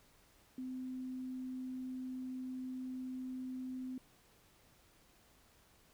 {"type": "tone", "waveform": "sine", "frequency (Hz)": 256.7, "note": "C4", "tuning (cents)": -33, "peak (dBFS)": -40, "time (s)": [0.58, 3.98], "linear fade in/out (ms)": 2, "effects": ["pink hiss -67 dBFS RMS until 5.93 s"]}